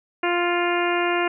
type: harmonic tone with a mistuned harmonic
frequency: 349.2 Hz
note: F4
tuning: in tune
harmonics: 1 / 2 / 3 / 4 / 5 / 6 / 7 / 8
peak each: -23 / -26 / -28 / -29 / -30 / -31 / -31 / -32 dBFS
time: 0.23-1.28 s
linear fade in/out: 5 ms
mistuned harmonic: 6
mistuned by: +17 cents
effects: none